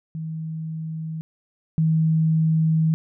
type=tone pair in turn; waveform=sine; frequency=159.7 / 159.7 Hz; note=D#3 / D#3; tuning=+45 / +45 cents; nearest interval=unison; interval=0 cents; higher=neither; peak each=-27 / -16 dBFS; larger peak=second; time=0.15-1.21 / 1.78-2.94 s; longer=second; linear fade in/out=0 ms; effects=none